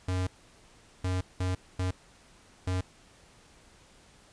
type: tone bursts at uneven times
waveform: square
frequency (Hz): 92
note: F#2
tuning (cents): -9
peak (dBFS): -28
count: 5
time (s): 0.08-0.27 / 1.04-1.21 / 1.4-1.55 / 1.79-1.91 / 2.67-2.81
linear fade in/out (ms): 5
effects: pink hiss -58 dBFS RMS until 4.32 s + resampled to 22050 Hz